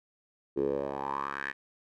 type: tone with band-pass filter sweep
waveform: 10% pulse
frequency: 69.3 Hz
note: C#2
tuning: in tune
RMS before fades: -33 dBFS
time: 0.56-1.53 s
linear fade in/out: 20 ms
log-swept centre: 370 to 1900 Hz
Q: 5
effects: none